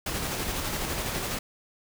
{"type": "noise with tremolo", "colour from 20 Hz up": "pink", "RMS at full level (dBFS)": -30, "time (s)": [0.06, 1.39], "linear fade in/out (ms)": 5, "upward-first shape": "square", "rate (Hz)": 12, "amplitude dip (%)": 25, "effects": []}